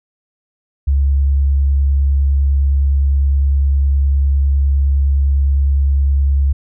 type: tone with vibrato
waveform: sine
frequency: 69.3 Hz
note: C#2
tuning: in tune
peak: -10 dBFS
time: 0.87-6.53 s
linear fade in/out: 10 ms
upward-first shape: sine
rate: 9.8 Hz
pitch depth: 11 cents each way
effects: none